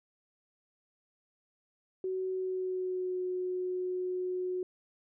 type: tone with pitch glide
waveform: sine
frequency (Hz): 374.6 to 365.6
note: F#4 to F#4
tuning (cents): +21 to -21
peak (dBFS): -31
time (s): 2.04-4.63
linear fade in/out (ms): 2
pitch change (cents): -42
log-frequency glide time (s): 2.3-3.22
effects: none